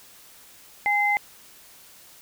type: tone pair together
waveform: sine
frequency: 821 / 2069 Hz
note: G#5 / C7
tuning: -20 / -20 cents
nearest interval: octave + major third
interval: 1600 cents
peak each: -23 / -21 dBFS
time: 0.86-1.17 s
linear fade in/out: 0 ms
effects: white hiss -50 dBFS RMS until 2.21 s